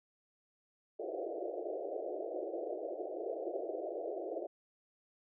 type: band-pass noise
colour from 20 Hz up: pink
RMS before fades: -40 dBFS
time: 0.99-4.47 s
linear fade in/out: 10 ms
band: 330 to 710 Hz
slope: 96 dB/octave
effects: none